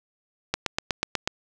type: click train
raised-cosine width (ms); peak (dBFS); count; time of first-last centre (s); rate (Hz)
0.2; -6; 7; 0.54-1.275; 8.16
effects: none